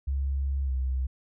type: tone with pitch glide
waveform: sine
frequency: 68.4 to 64.9 Hz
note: C#2 to C2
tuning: -23 to -13 cents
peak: -25 dBFS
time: 0.07-1.07 s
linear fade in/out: 10 ms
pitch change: -90 cents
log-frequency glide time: 0.65-0.71 s
effects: none